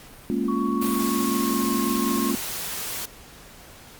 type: chord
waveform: sine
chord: Bb minor seventh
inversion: third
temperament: equal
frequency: 207.7 / 233.1 / 277.2 / 349.2 Hz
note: Ab3 / Bb3 / Db4 / F4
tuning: 0 / 0 / 0 / 0 cents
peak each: -28 / -26 / -27 / -29 dBFS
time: 0.3-2.35 s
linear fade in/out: 0 ms
type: tone with pitch glide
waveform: sine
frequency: 1118 to 1079.3 Hz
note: C#6 to C#6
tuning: +14 to -47 cents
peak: -29 dBFS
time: 0.48-2.31 s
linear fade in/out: 5 ms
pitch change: -61 cents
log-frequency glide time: 0.67-1.7 s
type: noise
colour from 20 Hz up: white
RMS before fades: -31 dBFS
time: 0.81-3.06 s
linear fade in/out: 10 ms
effects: pink hiss -46 dBFS RMS until 3.99 s + Opus 48 kbps